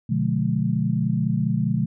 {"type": "chord", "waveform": "sine", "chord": "B diminished seventh", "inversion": "none", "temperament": "just", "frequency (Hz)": [123.47, 148.16, 177.8, 213.4], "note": ["B2", "D3", "F3", "Ab3"], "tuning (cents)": [0, 16, 31, 47], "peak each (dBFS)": -25, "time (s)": [0.09, 1.86], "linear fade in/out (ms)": 10, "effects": []}